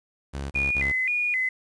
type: tone bursts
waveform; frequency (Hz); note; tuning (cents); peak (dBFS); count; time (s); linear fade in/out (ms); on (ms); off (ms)
sawtooth; 69.3; C#2; 0; -26; 3; 0.33-0.926; 20; 180; 28
type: tone with vibrato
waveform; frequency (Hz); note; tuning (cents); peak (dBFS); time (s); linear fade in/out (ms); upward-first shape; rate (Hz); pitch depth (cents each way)
sine; 2230; C#7; +10; -22; 0.55-1.49; 5; square; 1.9; 160
effects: resampled to 22050 Hz + 9-bit